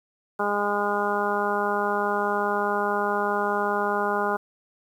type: harmonic tone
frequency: 204.8 Hz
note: G#3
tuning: 24 cents flat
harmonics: 1 / 2 / 3 / 4 / 5 / 6 / 7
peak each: -33 / -28 / -31 / -28 / -30 / -31 / -30 dBFS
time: 0.39-4.37 s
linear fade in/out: 10 ms
effects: 9-bit